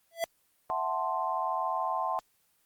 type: tone with exponential growth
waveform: square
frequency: 668 Hz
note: E5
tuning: 23 cents sharp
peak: -25 dBFS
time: 0.11-0.24 s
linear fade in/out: 0 ms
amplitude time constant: 27 ms
type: chord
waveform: sine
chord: F# half-diminished seventh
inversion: third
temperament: equal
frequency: 659.3 / 740 / 880 / 1046.5 Hz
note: E5 / F#5 / A5 / C6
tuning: 0 / 0 / 0 / 0 cents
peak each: -36 / -34 / -34 / -32 dBFS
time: 0.7-2.19 s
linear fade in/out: 0 ms
effects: white hiss -70 dBFS RMS until 2.65 s + Opus 24 kbps